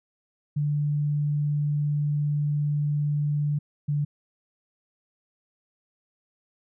sine tone pair in turn, 147.1 / 146.25 Hz, D3 / D3, +3 / -7 cents, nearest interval unison, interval 10 cents, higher first, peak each -22 dBFS, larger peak neither, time 0.56-3.59 / 3.88-4.05 s, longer first, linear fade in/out 10 ms, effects none

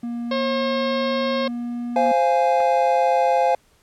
triangle tone with pitch glide, 236.8 to 240.5 Hz, A#3 to B3, +27 to -46 cents, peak -23 dBFS, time 0.03-2.12 s, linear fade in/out 5 ms, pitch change +27 cents, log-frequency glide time 0.79-1.99 s
harmonic tone, 538 Hz, C5, 48 cents sharp, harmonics 1 / 2 / 3 / 4 / 5 / 6 / 7 / 8 / 9 / 10, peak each -22 / -28 / -35 / -34 / -39 / -36 / -36 / -37 / -44 / -42 dBFS, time 0.31-1.48 s, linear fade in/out 5 ms
triangle chord, F minor, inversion second, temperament equal with one note detuned, 523.3 / 693.6 / 830.6 Hz, C5 / F5 / Ab5, 0 / -12 / 0 cents, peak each -18 dBFS, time 1.96-3.55 s, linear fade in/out 2 ms
clicks, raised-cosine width 0.5 ms, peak -28 / -22 dBFS, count 2, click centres 2.062 / 2.604 s
effects pink hiss -59 dBFS RMS until 3.82 s + low-pass 12000 Hz 12 dB/octave

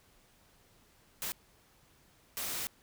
white noise bursts at uneven times, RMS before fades -37 dBFS, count 2, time 1.22-1.32 / 2.37-2.67 s, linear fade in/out 0 ms, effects pink hiss -65 dBFS RMS until 2.82 s

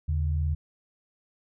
sine tone pair together, 79.3 / 141.3 Hz, D#2 / C#3, +33 / +34 cents, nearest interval minor seventh, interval 1001 cents, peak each -24 / -32 dBFS, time 0.08-0.55 s, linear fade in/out 10 ms, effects none

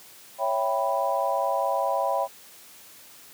sine chord, C# half-diminished seventh, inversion none, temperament equal, 554.4 / 659.3 / 784 / 987.8 Hz, C#5 / E5 / G5 / B5, 0 / 0 / 0 / 0 cents, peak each -28 dBFS, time 0.38-2.28 s, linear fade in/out 50 ms, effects white hiss -49 dBFS RMS until 3.33 s + high-pass 100 Hz 12 dB/octave

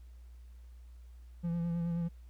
triangle tone with vibrato, 170 Hz, F3, 46 cents flat, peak -29 dBFS, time 1.43-2.09 s, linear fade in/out 20 ms, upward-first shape sine, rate 9.4 Hz, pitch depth 26 cents each way, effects added 60 Hz sine -49 dBFS peak until 2.29 s + pink hiss -72 dBFS RMS until 2.29 s

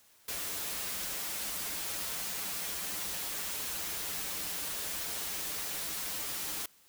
white noise with comb filter, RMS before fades -37 dBFS, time 0.28-6.66 s, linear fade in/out 5 ms, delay 8.1 ms, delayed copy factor -0.7, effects white hiss -63 dBFS RMS until 6.88 s

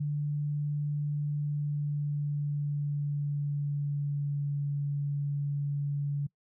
sine tone with pitch glide, 146.83 to 143.15 Hz, D3 to D3, 0 to -44 cents, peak -28 dBFS, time 0-6.27 s, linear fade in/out 10 ms, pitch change -44 cents, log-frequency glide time 1.41-4.64 s, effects noise-tail reverb RT60 0.1 s tail -23 dB re dry

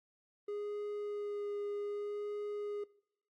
triangle tone with vibrato, 412.1 Hz, G#4, 13 cents flat, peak -35 dBFS, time 0.48-2.84 s, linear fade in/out 5 ms, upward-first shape sine, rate 0.65 Hz, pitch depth 11 cents each way, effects noise-tail reverb RT60 0.7 s tail -21 dB re dry + AAC 64 kbps

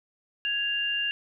sine tone pair together, 1661.3 / 2794 Hz, G#6 / F7, 0 / 0 cents, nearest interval major sixth, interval 900 cents, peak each -32 / -26 dBFS, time 0.45-1.11 s, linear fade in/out 0 ms, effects none

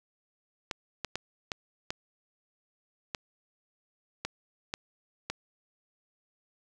clicks, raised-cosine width 0.2 ms, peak -15 dBFS, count 9, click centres 0.712 / 1.047 / 1.156 / 1.518 / 1.905 / 3.148 / 4.25 / 4.739 / 5.3 s, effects none

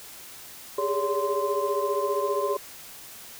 sine tone cluster, 400.5 / 415.5 / 567 / 1039 Hz, G4 / G#4 / C#5 / C6, +37 / +1 / +39 / -12 cents, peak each -29 dBFS, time 0.78-2.57 s, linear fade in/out 5 ms, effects white hiss -44 dBFS RMS until 3.39 s

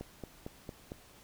click train, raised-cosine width 2 ms, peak -27 dBFS, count 5, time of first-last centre 0.01-0.919 s, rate 4.4 Hz, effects pink hiss -58 dBFS RMS until 1.23 s

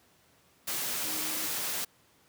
sine tone in noise, 311.1 Hz, D#4, in tune, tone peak -44 dBFS, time 1.04-1.47 s, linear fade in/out 10 ms, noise white, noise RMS -33 dBFS, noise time 0.67-1.85 s, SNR -14 dB, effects pink hiss -64 dBFS RMS until 2.28 s + high-pass 100 Hz 12 dB/octave

